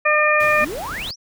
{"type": "harmonic tone", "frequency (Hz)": 604, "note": "D5", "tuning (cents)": 48, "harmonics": [1, 2, 3, 4], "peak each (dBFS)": [-19, -19, -19, -19], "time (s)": [0.05, 0.65], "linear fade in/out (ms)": 10}
{"type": "noise", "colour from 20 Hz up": "pink", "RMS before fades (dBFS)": -34, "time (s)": [0.4, 1.11], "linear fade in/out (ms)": 2}
{"type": "exponential sweep", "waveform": "sine", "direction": "up", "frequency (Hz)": [176.1, 6100], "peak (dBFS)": -26, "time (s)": [0.58, 1.16], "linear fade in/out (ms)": 50}
{"effects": []}